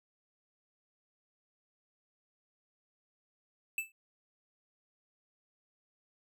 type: tone with exponential decay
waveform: square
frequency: 2637 Hz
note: E7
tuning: in tune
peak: -29 dBFS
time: 3.78-3.92 s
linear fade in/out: 2 ms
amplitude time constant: 29 ms
effects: none